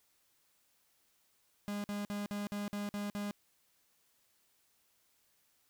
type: tone bursts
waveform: 45% pulse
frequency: 204.7 Hz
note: G#3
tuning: 25 cents flat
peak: -36 dBFS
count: 8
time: 1.68-3.31 s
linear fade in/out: 0 ms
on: 160 ms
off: 50 ms
effects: white hiss -73 dBFS RMS until 5.69 s